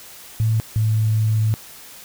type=tone pair in turn; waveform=sine; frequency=111.1 / 109.32 Hz; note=A2 / A2; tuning=+17 / -11 cents; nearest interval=unison; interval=28 cents; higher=first; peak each=-15 dBFS; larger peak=neither; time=0.4-0.6 / 0.76-1.54 s; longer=second; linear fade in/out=0 ms; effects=white hiss -41 dBFS RMS until 2.04 s